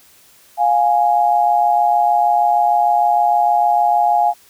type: tone pair together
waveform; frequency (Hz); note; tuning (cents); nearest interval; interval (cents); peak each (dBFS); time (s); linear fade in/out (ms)
sine; 704.1 / 830.6; F5 / G#5; +14 / 0; minor third; 286; -14; 0.57-4.34; 50
effects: white hiss -49 dBFS RMS until 4.49 s